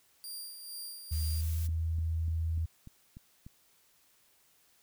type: tone with tremolo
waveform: 15% pulse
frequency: 4767 Hz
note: D8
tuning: 25 cents sharp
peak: -33 dBFS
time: 0.24-1.41 s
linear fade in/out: 0 ms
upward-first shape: sine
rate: 2.2 Hz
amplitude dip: 50%
type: noise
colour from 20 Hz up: blue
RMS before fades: -46 dBFS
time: 1.11-1.68 s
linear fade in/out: 20 ms
type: tone with pitch glide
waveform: sine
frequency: 77.7 to 81.37 Hz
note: D#2 to E2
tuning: -2 to -22 cents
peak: -29 dBFS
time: 1.11-2.66 s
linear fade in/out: 10 ms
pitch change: +80 cents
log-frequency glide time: 1.23-1.58 s
type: click train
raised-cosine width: 5 ms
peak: -35 dBFS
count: 7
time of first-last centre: 1.69-3.465 s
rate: 3.38 Hz
effects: white hiss -67 dBFS RMS until 4.82 s